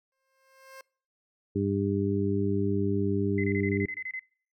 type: tone with exponential growth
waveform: 15% pulse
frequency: 531 Hz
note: C5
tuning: 25 cents sharp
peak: -36 dBFS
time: 0.12-0.81 s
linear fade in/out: 2 ms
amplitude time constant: 150 ms
type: harmonic tone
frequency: 99.6 Hz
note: G2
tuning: 28 cents sharp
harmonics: 1 / 2 / 3 / 4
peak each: -30 / -30 / -30 / -30 dBFS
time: 1.55-3.86 s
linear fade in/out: 10 ms
type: tone bursts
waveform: sine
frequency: 2045 Hz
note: C7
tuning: 40 cents flat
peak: -32 dBFS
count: 10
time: 3.38-4.194 s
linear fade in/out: 2 ms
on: 58 ms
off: 26 ms
effects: noise-tail reverb RT60 0.5 s tail -25 dB re dry